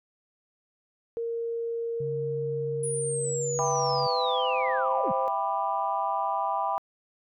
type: tone with pitch glide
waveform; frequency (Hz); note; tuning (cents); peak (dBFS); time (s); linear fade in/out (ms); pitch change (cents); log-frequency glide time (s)
sine; 463.4 to 526.2; A#4 to C5; -10 to +10; -28; 1.17-5.28; 0; +220; 2.96-4.99
type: tone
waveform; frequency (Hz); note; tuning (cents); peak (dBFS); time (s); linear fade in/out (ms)
sine; 140.1; C#3; +19; -33; 2-4.07; 5
type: linear sweep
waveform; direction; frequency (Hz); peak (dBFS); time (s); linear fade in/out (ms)
sine; down; 9860 to 126.6; -31; 2.83-5.12; 5
type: chord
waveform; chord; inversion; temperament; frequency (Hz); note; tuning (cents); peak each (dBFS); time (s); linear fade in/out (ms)
sine; E minor seventh; none; just; 659.3 / 791.1 / 988.9 / 1186.7; E5 / G5 / B5 / D6; 0 / +16 / +2 / +18; -33 / -29 / -29 / -33; 3.59-6.78; 0
effects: tanh soft clip ceiling -12 dBFS